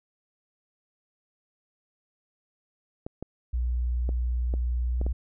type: clicks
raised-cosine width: 2 ms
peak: -21 dBFS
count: 6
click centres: 3.065 / 3.226 / 4.091 / 4.539 / 5.014 / 5.065 s
type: tone with pitch glide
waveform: sine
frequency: 60.7 to 61.23 Hz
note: B1 to B1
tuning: -29 to -14 cents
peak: -24 dBFS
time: 3.53-5.13 s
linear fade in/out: 10 ms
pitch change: +15 cents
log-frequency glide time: 4.86-4.96 s
effects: none